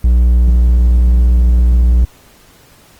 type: tone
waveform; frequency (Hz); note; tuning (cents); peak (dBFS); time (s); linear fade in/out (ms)
triangle; 60.1; B1; -46; -4; 0.04-2.05; 5
effects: pink hiss -45 dBFS RMS until 2.99 s + Opus 24 kbps